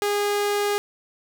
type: tone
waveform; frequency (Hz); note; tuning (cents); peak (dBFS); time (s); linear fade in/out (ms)
sawtooth; 410; G#4; -22; -17; 0.02-0.78; 0
effects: 9-bit